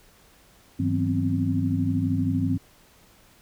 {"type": "tone cluster", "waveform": "sine", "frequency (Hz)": [99.8, 160.7, 185.7, 251.2, 263.9], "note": ["G2", "E3", "F#3", "B3", "C4"], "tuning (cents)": [32, -44, 7, 30, 15], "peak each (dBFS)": [-26, -29, -32, -32, -25], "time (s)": [0.79, 2.58], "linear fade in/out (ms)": 10, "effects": ["pink hiss -56 dBFS RMS until 3.41 s"]}